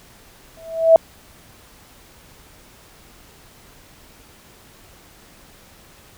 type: tone with exponential growth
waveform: sine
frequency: 654 Hz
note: E5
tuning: 14 cents flat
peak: -3 dBFS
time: 0.57-0.96 s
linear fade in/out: 1 ms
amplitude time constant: 83 ms
effects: pink hiss -48 dBFS RMS until 6.17 s